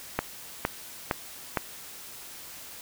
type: click train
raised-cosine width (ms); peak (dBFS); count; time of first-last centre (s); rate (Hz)
0.5; -9; 4; 0.19-1.572; 2.17
effects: white hiss -44 dBFS RMS until 2.81 s